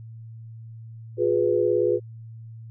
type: chord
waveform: sine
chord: F diminished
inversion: none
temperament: equal with one note detuned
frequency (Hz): 356.8 / 415.3 / 493.9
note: F4 / Ab4 / Cb5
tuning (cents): +37 / 0 / 0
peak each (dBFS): -23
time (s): 1.17-2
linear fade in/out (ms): 50
effects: added 113 Hz sine -38 dBFS peak until 2.7 s